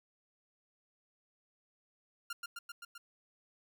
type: tone with echo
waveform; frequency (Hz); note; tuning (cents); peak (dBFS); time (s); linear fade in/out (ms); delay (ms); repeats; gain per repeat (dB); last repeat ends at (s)
sawtooth; 1396.9; F6; 0; -34; 2.3-2.33; 5; 130; 5; -2; 2.98
effects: none